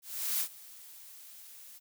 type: noise with ADSR envelope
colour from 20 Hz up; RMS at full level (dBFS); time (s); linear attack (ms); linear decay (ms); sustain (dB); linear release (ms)
blue; -30; 0.02-1.8; 380; 80; -21; 31
effects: none